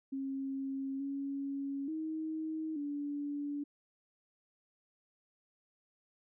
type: tone with pitch steps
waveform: sine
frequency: 270.5 / 277.2 / 315.7 / 288.6 Hz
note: C#4 / C#4 / D#4 / D4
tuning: -42 / 0 / +25 / -30 cents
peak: -35 dBFS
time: 0.12-3.64 s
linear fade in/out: 10 ms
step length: 880 ms
effects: none